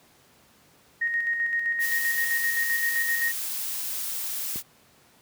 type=tone with tremolo; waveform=sine; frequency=1864.7 Hz; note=A#6; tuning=in tune; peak=-22 dBFS; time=1.01-3.32 s; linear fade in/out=10 ms; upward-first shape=square; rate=7.7 Hz; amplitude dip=40%
type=noise; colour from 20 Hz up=blue; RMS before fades=-31 dBFS; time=1.79-4.63 s; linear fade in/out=50 ms
type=click; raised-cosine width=3 ms; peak=-25 dBFS; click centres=4.559 s
effects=pink hiss -58 dBFS RMS until 5.21 s + high-pass 100 Hz 12 dB/octave